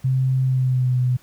sine tone with pitch glide, 130.81 to 125.77 Hz, C3 to B2, 0 to +32 cents, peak -16 dBFS, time 0.04-1.17 s, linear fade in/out 10 ms, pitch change -68 cents, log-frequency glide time 0.44-0.98 s, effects pink hiss -53 dBFS RMS until 1.22 s

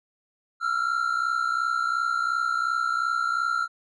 triangle tone pair together, 1334.1 / 1396.9 Hz, E6 / F6, +20 / 0 cents, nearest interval minor second, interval 80 cents, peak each -24 dBFS, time 0.6-3.68 s, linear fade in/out 50 ms, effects resampled to 22050 Hz

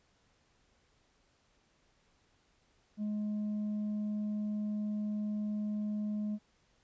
triangle tone with tanh clipping, 210 Hz, G#3, 19 cents sharp, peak -33 dBFS, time 2.97-6.39 s, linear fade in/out 50 ms, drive 7 dB, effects pink hiss -71 dBFS RMS until 6.83 s + resampled to 16000 Hz

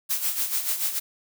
blue noise with tremolo, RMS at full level -24 dBFS, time 0.09-1 s, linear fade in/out 20 ms, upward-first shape sine, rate 6.9 Hz, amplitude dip 65%, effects none

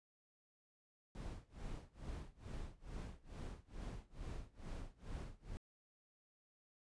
brown noise with tremolo, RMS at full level -45 dBFS, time 1.15-5.57 s, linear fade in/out 0 ms, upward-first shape sine, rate 2.3 Hz, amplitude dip 95%, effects resampled to 22050 Hz

